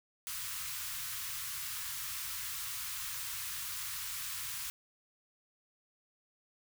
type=band-stop noise; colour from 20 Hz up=white; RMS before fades=-40 dBFS; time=0.27-4.7 s; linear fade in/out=0 ms; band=140 to 1000 Hz; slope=48 dB/octave; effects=none